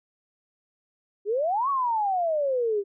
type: exponential two-way sweep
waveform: sine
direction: up then down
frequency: 390 to 1140 to 390 Hz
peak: -22 dBFS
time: 1.25-2.84 s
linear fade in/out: 50 ms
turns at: 1.69 s
effects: none